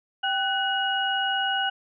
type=tone cluster; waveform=sine; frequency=781 / 1492 / 2895 Hz; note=G5 / F#6 / F#7; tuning=-7 / +14 / -38 cents; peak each=-27 dBFS; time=0.23-1.7 s; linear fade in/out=10 ms; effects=none